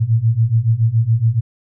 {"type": "beating tone pair", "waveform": "sine", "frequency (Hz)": [110, 117.1], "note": ["A2", "A#2"], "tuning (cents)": [0, 8], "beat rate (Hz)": 7.1, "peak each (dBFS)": [-16, -14], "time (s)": [0, 1.41], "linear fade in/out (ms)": 20, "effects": []}